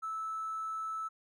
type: tone with hard clipping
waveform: triangle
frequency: 1310 Hz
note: E6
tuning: 11 cents flat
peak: -35 dBFS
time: 0.02-1.09 s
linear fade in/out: 20 ms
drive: 3 dB
effects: none